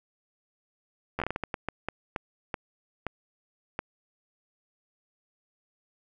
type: slowing click train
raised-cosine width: 0.5 ms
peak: -15 dBFS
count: 15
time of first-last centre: 1.19-3.791 s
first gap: 11 ms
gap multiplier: 1.38
effects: none